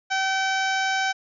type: harmonic tone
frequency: 768 Hz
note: G5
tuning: 36 cents flat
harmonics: 1 / 2 / 3 / 4 / 5 / 6 / 7 / 8 / 9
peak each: -25 / -25 / -31 / -34 / -36 / -41 / -36 / -38 / -43 dBFS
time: 0.1-1.13 s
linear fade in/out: 20 ms
effects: none